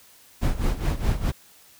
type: noise with tremolo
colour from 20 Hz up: brown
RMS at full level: -20 dBFS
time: 0.41-1.32 s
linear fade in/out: 20 ms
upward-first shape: sine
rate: 4.8 Hz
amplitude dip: 80%
effects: white hiss -53 dBFS RMS until 1.79 s